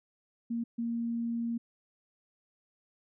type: tone bursts at uneven times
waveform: sine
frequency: 233.1 Hz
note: A#3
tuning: in tune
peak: -30 dBFS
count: 2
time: 0.5-0.64 / 0.78-1.58 s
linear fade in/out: 10 ms
effects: none